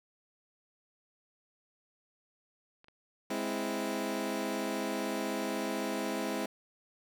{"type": "clicks", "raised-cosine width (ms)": 0.3, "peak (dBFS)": -40, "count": 2, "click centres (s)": [2.844, 2.884]}
{"type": "chord", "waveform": "20% pulse", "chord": "Ab augmented", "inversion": "none", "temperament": "equal", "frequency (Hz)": [207.7, 261.6, 329.6], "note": ["Ab3", "C4", "E4"], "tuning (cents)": [0, 0, 0], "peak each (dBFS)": -32, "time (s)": [3.3, 6.46], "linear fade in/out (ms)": 5}
{"effects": []}